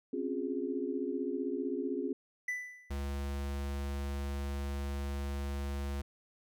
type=chord; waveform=sine; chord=Db major seventh; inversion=third; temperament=equal with one note detuned; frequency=261.6 / 277.2 / 356.2 / 415.3 Hz; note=C4 / Db4 / F4 / Ab4; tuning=0 / 0 / +34 / 0 cents; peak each=-38 dBFS; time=0.13-2.13 s; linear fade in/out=5 ms
type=tone with exponential decay; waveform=triangle; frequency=1989 Hz; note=B6; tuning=12 cents sharp; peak=-29 dBFS; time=2.48-3.04 s; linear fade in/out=5 ms; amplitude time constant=120 ms
type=tone; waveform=square; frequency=70 Hz; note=C#2; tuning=18 cents sharp; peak=-35 dBFS; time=2.9-6.02 s; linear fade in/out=10 ms
effects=none